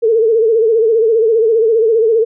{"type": "tone with vibrato", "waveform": "sine", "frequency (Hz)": 449, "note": "A4", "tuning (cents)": 35, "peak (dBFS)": -8, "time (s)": [0.02, 2.25], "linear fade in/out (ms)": 20, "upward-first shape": "sine", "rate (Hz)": 15, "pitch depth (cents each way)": 80, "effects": []}